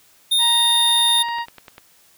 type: tone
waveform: square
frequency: 3659 Hz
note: A#7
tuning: 33 cents flat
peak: -15 dBFS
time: 0.31-1.23 s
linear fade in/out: 10 ms
type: harmonic tone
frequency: 939 Hz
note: A#5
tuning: 12 cents sharp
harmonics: 1 / 2 / 3 / 4 / 5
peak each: -23 / -29 / -35 / -37 / -39 dBFS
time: 0.38-1.46 s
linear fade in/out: 50 ms
type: click train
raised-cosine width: 0.3 ms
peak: -22 dBFS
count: 10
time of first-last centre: 0.89-1.781 s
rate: 10.1 Hz
effects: white hiss -54 dBFS RMS until 2.17 s